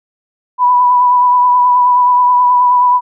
sine tone with vibrato, 987.8 Hz, B5, in tune, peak -6 dBFS, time 0.58-3.01 s, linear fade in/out 50 ms, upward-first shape triangle, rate 9.4 Hz, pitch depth 26 cents each way, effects none

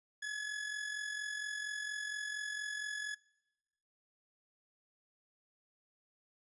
40% pulse tone with amplitude modulation, 1698 Hz, G#6, 38 cents sharp, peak -35 dBFS, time 0.22-3.15 s, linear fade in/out 10 ms, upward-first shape sine, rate 44.3 Hz, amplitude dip 55%, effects noise-tail reverb RT60 1.0 s tail -24 dB re dry + resampled to 24000 Hz

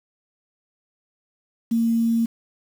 sine tone with quantisation, 229.7 Hz, A#3, 25 cents flat, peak -17 dBFS, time 1.71-2.26 s, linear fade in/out 10 ms, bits 7, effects none

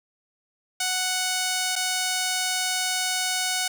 5% pulse tone with dropouts, 740 Hz, F#5, in tune, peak -12 dBFS, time 0.8-3.68 s, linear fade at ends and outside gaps 5 ms, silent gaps 1.756-1.761 s, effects none

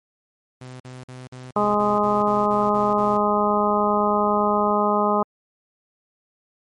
sawtooth tone bursts, 127.4 Hz, C3, 46 cents flat, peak -32 dBFS, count 11, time 0.61-3.17 s, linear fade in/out 5 ms, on 190 ms, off 47 ms
harmonic tone, 207.7 Hz, G#3, in tune, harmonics 1 / 2 / 3 / 4 / 5 / 6, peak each -24 / -24 / -24 / -24 / -24 / -24 dBFS, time 1.56-5.23 s, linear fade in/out 5 ms
click train, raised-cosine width 3 ms, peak -32 dBFS, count 93, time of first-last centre 1.64-4.707 s, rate 30 Hz
effects MP3 48 kbps

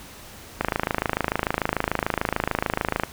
click train, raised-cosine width 0.5 ms, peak -6 dBFS, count 66, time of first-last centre 0.61-3.035 s, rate 26.8 Hz, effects pink hiss -43 dBFS RMS until 3.12 s

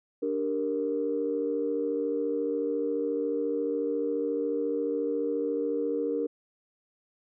sine chord, G minor, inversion second, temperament equal, 293.7 / 392 / 466.2 Hz, D4 / G4 / Bb4, 0 / 0 / 0 cents, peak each -31 / -34 / -28 dBFS, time 0.22-6.27 s, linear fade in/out 10 ms, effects tanh soft clip ceiling -17 dBFS

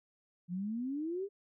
sine exponential sweep, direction up, 170 to 413 Hz, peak -34 dBFS, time 0.48-1.29 s, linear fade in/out 50 ms, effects none

